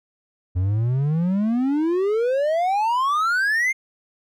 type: exponential sweep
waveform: triangle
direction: up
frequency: 87.31 to 2147 Hz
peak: -16 dBFS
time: 0.55-3.73 s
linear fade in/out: 20 ms
effects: none